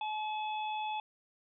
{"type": "harmonic tone", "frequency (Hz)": 857, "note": "A5", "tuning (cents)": -46, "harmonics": [1, 3, 4], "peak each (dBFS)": [-34, -44, -46], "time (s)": [0.01, 1], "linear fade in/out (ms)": 2, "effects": []}